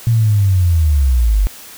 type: linear sweep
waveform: sine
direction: down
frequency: 118.2 to 45.55 Hz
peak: -9 dBFS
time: 0.07-1.47 s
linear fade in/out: 0 ms
effects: white hiss -36 dBFS RMS until 1.77 s